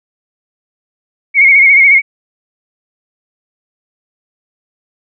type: tone with vibrato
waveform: sine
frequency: 2194 Hz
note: C#7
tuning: 18 cents flat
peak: -3 dBFS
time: 1.34-2.02 s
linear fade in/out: 50 ms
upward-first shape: sine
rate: 14 Hz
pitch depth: 62 cents each way
effects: none